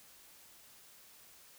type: silence
effects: white hiss -59 dBFS RMS until 1.58 s